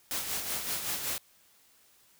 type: noise with tremolo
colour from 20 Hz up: white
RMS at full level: -32 dBFS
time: 0.11-1.18 s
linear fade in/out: 0 ms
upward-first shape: sine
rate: 5.3 Hz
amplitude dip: 50%
effects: white hiss -63 dBFS RMS until 2.19 s